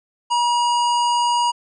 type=harmonic tone; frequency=958 Hz; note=A#5; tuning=47 cents sharp; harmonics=1 / 3 / 5 / 7 / 9; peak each=-16 / -26 / -30 / -33 / -35 dBFS; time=0.3-1.52 s; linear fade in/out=20 ms; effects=none